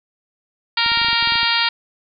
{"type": "harmonic tone", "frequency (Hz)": 465.2, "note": "A#4", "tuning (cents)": -4, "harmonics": [2, 3, 4, 5, 6, 7, 8, 9, 10], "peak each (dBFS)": [-24, -24, -24, -24, -24, -24, -24, -24, -24], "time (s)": [0.77, 1.69], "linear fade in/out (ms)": 5}
{"type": "clicks", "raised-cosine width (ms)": 3, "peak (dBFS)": -23, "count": 12, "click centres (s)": [0.862, 0.918, 0.974, 1.016, 1.047, 1.085, 1.13, 1.226, 1.274, 1.322, 1.356, 1.431]}
{"effects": []}